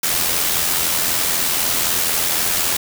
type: noise with amplitude modulation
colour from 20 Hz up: white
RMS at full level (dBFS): -17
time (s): 0.03-2.77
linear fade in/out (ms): 5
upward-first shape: sine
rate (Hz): 83.9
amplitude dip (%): 40
effects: none